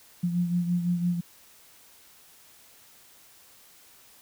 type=beating tone pair; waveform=sine; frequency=174.61 / 180.51 Hz; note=F3 / F#3; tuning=0 / -43 cents; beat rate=5.9 Hz; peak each=-24 / -32 dBFS; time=0.23-1.21 s; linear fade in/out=10 ms; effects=white hiss -55 dBFS RMS until 4.21 s